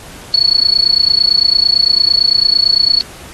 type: tone with amplitude modulation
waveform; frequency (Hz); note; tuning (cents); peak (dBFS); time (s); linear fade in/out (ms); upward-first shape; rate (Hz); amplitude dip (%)
sine; 4400; C#8; -14; -4; 0.34-3.01; 0; sine; 28.9; 95
effects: pink hiss -35 dBFS RMS until 3.33 s + AAC 32 kbps